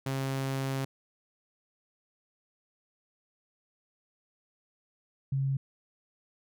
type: tone pair in turn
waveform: sawtooth / sine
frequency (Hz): 134.7 / 135.95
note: C#3 / C#3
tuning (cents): -49 / -33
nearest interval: unison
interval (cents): 16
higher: second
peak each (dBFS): -26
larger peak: neither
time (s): 0.06-0.85 / 5.32-5.57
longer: first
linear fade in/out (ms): 5
effects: none